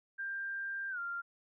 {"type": "tone with pitch glide", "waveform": "sine", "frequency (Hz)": [1589, 1391.3], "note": ["G6", "F6"], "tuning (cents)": [23, -7], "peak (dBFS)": -36, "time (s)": [0.18, 1.22], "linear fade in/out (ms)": 20, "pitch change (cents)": -230, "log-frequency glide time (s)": [0.9, 0.99], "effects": []}